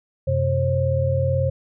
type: tone cluster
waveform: sine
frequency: 91.2 / 129.6 / 535 Hz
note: F#2 / C3 / C5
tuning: -24 / -16 / +38 cents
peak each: -22 dBFS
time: 0.27-1.5 s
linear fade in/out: 10 ms
effects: none